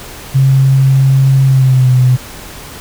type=tone with pitch glide; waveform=sine; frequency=134.4 to 126.86 Hz; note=C3 to B2; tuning=+47 to +47 cents; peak=-5 dBFS; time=0.34-2.17 s; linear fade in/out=20 ms; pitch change=-100 cents; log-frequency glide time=1.45-1.92 s; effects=pink hiss -30 dBFS RMS until 2.8 s